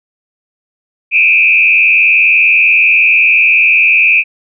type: tone with frequency modulation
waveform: sine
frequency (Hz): 2489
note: D#7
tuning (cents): 0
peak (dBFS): -5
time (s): 1.11-4.24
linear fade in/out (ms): 50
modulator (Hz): 80.4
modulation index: 1.8
effects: none